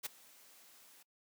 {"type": "noise with ADSR envelope", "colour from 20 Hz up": "white", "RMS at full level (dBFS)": -37, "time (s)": [0.03, 1.03], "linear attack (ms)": 26, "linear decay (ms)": 15, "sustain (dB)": -24, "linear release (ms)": 7, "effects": ["noise-tail reverb RT60 0.1 s tail -23 dB re dry", "high-pass 200 Hz 12 dB/octave"]}